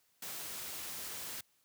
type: noise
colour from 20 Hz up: white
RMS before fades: -43 dBFS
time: 0.22-1.41 s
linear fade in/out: 5 ms
effects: white hiss -73 dBFS RMS until 1.64 s + high-pass 60 Hz 12 dB/octave